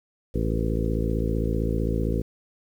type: harmonic tone with a mistuned harmonic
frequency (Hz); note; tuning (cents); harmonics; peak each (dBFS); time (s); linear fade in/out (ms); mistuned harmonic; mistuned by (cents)
55.5; A1; +16; 1 / 2 / 3 / 4 / 5 / 6 / 7 / 8 / 9; -26 / -29 / -31 / -32 / -33 / -34 / -34 / -35 / -36; 0.34-2.22; 10; 8; +45
effects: 9-bit